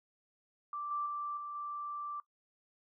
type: tone with level steps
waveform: sine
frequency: 1173 Hz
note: D6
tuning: 2 cents flat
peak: -37 / -33 / -36 / -40 / -38 dBFS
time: 0.73-2.2 s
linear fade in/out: 2 ms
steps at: 0.91 / 1.06 / 1.37 / 1.55 s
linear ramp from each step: 2 ms
effects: noise-tail reverb RT60 0.1 s tail -17 dB re dry